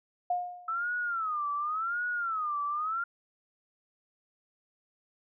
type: tone with exponential decay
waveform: sine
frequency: 714 Hz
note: F5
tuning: 38 cents sharp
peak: -24 dBFS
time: 0.3-0.86 s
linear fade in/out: 5 ms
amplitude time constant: 120 ms
type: tone with vibrato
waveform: sine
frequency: 1300 Hz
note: E6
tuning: 24 cents flat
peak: -29 dBFS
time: 0.68-3.04 s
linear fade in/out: 5 ms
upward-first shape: sine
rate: 0.9 Hz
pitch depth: 200 cents each way
effects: none